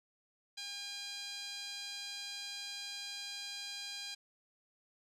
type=tone with band-pass filter; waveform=15% pulse; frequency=808 Hz; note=G#5; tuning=48 cents flat; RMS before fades=-44 dBFS; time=0.57-4.15 s; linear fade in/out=10 ms; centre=4900 Hz; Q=6.2; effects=none